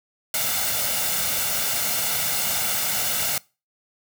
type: noise with comb filter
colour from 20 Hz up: white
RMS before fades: -24 dBFS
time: 0.34-3.38 s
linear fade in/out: 2 ms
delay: 1.4 ms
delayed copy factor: +0.6
effects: noise-tail reverb RT60 0.3 s tail -23 dB re dry + high-pass 80 Hz 12 dB/octave